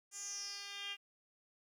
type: tone with band-pass filter sweep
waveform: 10% pulse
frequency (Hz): 401.3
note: G4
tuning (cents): +41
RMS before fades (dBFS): -45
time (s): 0.11-0.97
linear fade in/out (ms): 50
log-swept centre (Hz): 7700 to 2900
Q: 6.5
effects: 12-bit